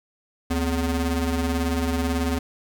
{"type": "ring-modulated tone", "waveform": "35% pulse", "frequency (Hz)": 165.2, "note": "E3", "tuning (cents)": 4, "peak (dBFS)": -17, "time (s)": [0.5, 2.39], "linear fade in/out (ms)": 10, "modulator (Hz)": 91.7, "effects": []}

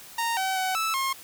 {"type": "tone with pitch steps", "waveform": "sawtooth", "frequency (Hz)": [926, 762, 752, 1313, 1072], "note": ["A#5", "G5", "F#5", "E6", "C6"], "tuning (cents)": [-12, -49, 28, -7, 42], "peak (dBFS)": -21, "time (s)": [0.18, 1.13], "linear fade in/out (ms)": 5, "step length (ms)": 190, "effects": ["white hiss -46 dBFS RMS until 1.23 s"]}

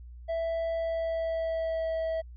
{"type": "tone with pitch glide", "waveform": "triangle", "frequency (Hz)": [660, 649], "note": ["E5", "E5"], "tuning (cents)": [2, -27], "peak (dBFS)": -26, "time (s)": [0.28, 2.22], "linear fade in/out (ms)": 20, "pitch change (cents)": -29, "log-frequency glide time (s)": [0.74, 1.94], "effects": ["added 60 Hz sine -43 dBFS peak until 2.36 s", "resampled to 11025 Hz"]}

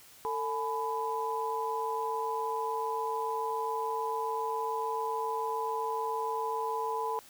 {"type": "tone cluster", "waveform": "sine", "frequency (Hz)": [447.9, 850, 997], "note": ["A4", "G#5", "B5"], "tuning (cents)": [31, 40, 16], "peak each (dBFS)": [-35, -36, -33], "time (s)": [0.25, 7.19], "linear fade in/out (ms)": 0, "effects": ["white hiss -55 dBFS RMS until 7.29 s"]}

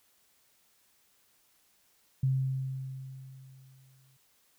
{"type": "tone with exponential decay", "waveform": "sine", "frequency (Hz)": 132.4, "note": "C3", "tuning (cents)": 21, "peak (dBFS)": -23, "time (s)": [2.23, 4.17], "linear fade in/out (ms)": 5, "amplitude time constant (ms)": 420, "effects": ["white hiss -68 dBFS RMS until 4.58 s"]}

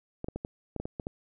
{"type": "clicks", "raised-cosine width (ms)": 2, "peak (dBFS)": -21, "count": 9, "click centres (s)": [0.244, 0.285, 0.36, 0.449, 0.763, 0.8, 0.855, 0.998, 1.069], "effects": []}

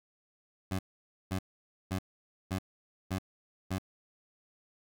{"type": "tone bursts", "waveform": "20% pulse", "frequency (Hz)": 94, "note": "F#2", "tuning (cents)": 28, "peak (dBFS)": -26, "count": 6, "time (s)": [0.71, 3.784], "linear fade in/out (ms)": 5, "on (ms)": 79, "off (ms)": 520, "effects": []}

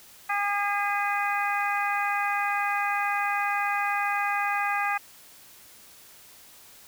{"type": "harmonic tone with a mistuned harmonic", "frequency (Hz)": 406.1, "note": "G#4", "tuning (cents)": -39, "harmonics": [2, 3, 4, 5, 6], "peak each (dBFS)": [-28, -30, -31, -32, -33], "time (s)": [0.29, 4.98], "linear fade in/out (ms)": 10, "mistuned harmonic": 6, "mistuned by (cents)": 31, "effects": ["white hiss -51 dBFS RMS until 6.87 s"]}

